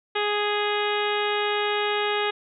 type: harmonic tone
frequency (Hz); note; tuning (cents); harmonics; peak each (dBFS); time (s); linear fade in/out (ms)
415.3; G#4; 0; 1 / 2 / 3 / 4 / 5 / 6 / 7 / 8 / 9; -26 / -29 / -31 / -32 / -33 / -34 / -34 / -35 / -36; 0.15-2.31; 10
effects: none